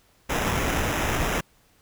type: noise with sample-and-hold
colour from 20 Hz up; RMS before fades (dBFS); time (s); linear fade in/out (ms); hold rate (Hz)
pink; -25; 0.29-1.41; 10; 4410
effects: pink hiss -61 dBFS RMS until 1.81 s